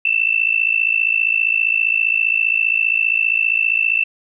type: tone with amplitude modulation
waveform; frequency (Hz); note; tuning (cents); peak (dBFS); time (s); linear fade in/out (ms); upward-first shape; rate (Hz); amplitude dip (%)
sine; 2665; E7; +18; -10; 0.05-4.04; 5; sine; 55.1; 90
effects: none